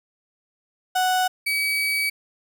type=tone pair in turn; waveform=35% pulse; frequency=740 / 2279 Hz; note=F#5 / C#7; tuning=0 / +47 cents; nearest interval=octave + perfect fifth; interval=1947 cents; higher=second; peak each=-17 / -19 dBFS; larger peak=first; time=0.95-1.28 / 1.46-2.1 s; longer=second; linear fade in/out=10 ms; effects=none